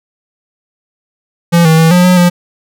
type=tone with pitch steps; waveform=square; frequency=170.6 / 160.3 / 162.4 / 178.6 / 181.4 / 176.3 Hz; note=F3 / E3 / E3 / F3 / F#3 / F3; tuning=-40 / -48 / -26 / +39 / -34 / +17 cents; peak=-5 dBFS; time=1.52-2.3 s; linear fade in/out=20 ms; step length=130 ms; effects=none